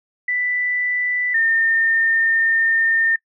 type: tone pair in turn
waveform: sine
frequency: 1982 / 1815.4 Hz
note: B6 / A#6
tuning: +6 / -46 cents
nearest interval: major second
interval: 152 cents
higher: first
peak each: -18 / -14 dBFS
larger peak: second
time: 0.28-1.34 / 1.34-3.16 s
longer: second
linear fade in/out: 5 ms
effects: noise-tail reverb RT60 0.1 s tail -25 dB re dry